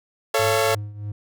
sawtooth chord, A augmented, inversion none, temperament equal with one note detuned, 440 / 554.4 / 682.5 Hz, A4 / C#5 / E#5, 0 / 0 / -40 cents, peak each -18 / -18 / -20 dBFS, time 0.34-0.75 s, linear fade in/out 5 ms
triangle tone with tremolo, 103.83 Hz, G#2, in tune, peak -24 dBFS, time 0.39-1.12 s, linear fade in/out 5 ms, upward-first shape triangle, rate 3.2 Hz, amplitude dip 75%
effects none

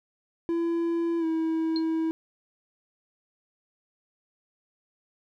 triangle tone with pitch glide, 336.4 to 323.1 Hz, E4 to E4, +35 to -35 cents, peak -22 dBFS, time 0.49-2.11 s, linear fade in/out 0 ms, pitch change -70 cents, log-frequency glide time 1.19-1.25 s
sine tone with exponential decay, 4207 Hz, C8, 9 cents sharp, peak -27 dBFS, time 1.76-1.84 s, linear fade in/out 1 ms, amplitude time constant 17 ms
effects none

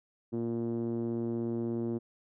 5% pulse tone with low-pass filter, 116.54 Hz, A#2, in tune, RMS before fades -33 dBFS, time 0.32-1.99 s, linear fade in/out 20 ms, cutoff 300 Hz, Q 3.5, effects none

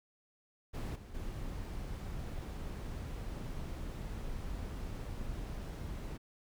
brown noise with level steps, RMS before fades -38 / -48 / -41 dBFS, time 0.73-6.18 s, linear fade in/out 20 ms, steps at 0.95 / 1.14 s, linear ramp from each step 10 ms, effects none

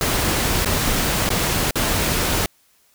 pink noise with dropouts, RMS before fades -20 dBFS, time 0.01-2.46 s, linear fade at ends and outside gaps 1 ms, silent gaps 0.648-0.658 / 1.291-1.303 / 1.709-1.756 s, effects white hiss -59 dBFS RMS until 2.94 s

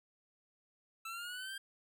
25% pulse linear sweep, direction up, 1318.5 to 1601 Hz, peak -38 dBFS, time 1.05-1.58 s, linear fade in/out 5 ms, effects none

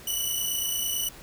10% pulse tone pair together, 2948 / 2977 Hz, F#7 / F#7, -7 / +10 cents, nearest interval unison, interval 17 cents, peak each -21 dBFS, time 0.07-1.09 s, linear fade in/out 5 ms, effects pink hiss -47 dBFS RMS until 1.22 s

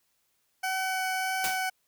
20% pulse tone with vibrato, 754 Hz, F#5, 32 cents sharp, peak -23 dBFS, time 0.63-1.7 s, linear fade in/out 10 ms, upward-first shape triangle, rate 1.7 Hz, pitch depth 9 cents each way
white noise with exponential decay, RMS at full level -28 dBFS, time 1.44-1.67 s, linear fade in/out 2 ms, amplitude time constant 50 ms
effects white hiss -73 dBFS RMS until 1.87 s

